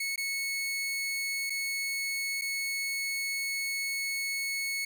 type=tone with dropouts; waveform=sawtooth; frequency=2202 Hz; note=C#7; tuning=12 cents flat; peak=-27 dBFS; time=0-4.85 s; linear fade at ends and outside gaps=5 ms; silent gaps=0.16-0.177 / 1.498-1.502 / 2.413-2.418 s; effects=none